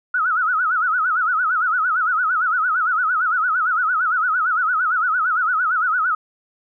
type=tone with vibrato; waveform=sine; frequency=1370 Hz; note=F6; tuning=34 cents flat; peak=-16 dBFS; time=0.14-6.15 s; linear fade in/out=5 ms; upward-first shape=sine; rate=8.8 Hz; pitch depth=160 cents each way; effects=none